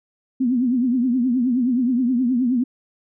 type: tone with vibrato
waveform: sine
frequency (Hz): 248.6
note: B3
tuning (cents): +12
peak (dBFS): -16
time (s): 0.4-2.64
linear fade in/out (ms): 10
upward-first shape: triangle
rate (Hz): 9.5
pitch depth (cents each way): 140
effects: none